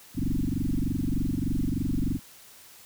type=tone with frequency modulation; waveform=sine; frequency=138.59 Hz; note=C#3; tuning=in tune; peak=-24 dBFS; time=0.14-2.2 s; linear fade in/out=50 ms; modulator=23.3 Hz; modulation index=6.7; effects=white hiss -51 dBFS RMS until 2.85 s